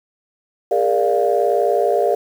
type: chord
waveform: sine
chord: Bb dominant seventh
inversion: third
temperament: equal with one note detuned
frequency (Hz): 406.8 / 466.2 / 587.3 / 698.5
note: Ab4 / Bb4 / D5 / F5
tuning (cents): -36 / 0 / 0 / 0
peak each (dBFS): -19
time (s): 0.71-2.15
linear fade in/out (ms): 5
effects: tanh soft clip ceiling -4 dBFS + 7-bit